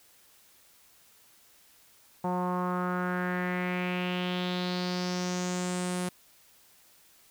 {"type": "tone with low-pass filter sweep", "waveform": "sawtooth", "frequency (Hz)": 180, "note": "F#3", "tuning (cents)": -47, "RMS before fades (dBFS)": -31, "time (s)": [2.24, 6.09], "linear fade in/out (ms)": 5, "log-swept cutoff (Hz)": [880, 10000], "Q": 3.9, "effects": ["white hiss -60 dBFS RMS until 7.3 s"]}